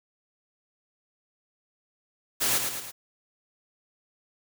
white noise with echo, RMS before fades -25 dBFS, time 2.4-2.59 s, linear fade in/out 20 ms, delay 110 ms, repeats 3, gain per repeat -5 dB, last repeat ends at 2.92 s, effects none

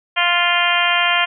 harmonic tone, 349.2 Hz, F4, in tune, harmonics 2 / 3 / 4 / 5 / 6 / 7 / 8 / 9, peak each -22 / -22 / -22 / -22 / -22 / -22 / -22 / -22 dBFS, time 0.16-1.26 s, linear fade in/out 20 ms, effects none

